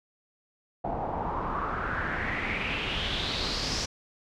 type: noise with low-pass filter sweep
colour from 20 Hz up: pink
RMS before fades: -31 dBFS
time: 0.84-3.86 s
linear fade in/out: 10 ms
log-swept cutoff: 710 to 5700 Hz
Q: 4.5
effects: none